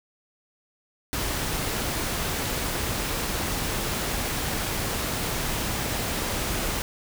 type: noise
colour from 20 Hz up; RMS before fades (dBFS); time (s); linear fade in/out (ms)
pink; -28; 1.13-6.82; 0
effects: none